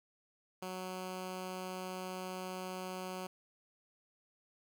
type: tone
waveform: 10% pulse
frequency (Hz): 185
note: F#3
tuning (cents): 0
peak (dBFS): -32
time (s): 0.62-3.27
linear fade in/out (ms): 5
effects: none